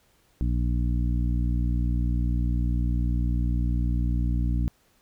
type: harmonic tone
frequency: 60 Hz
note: B1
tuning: 49 cents flat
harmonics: 1 / 2 / 3 / 4 / 5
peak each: -23 / -29 / -33 / -35 / -37 dBFS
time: 0.41-4.68 s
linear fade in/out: 0 ms
effects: pink hiss -64 dBFS RMS until 5.01 s